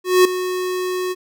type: tone with ADSR envelope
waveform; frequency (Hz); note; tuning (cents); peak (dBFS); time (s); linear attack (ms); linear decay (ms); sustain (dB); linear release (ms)
square; 366.4; F#4; -17; -8; 0.04-1.15; 210; 4; -13; 35
effects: none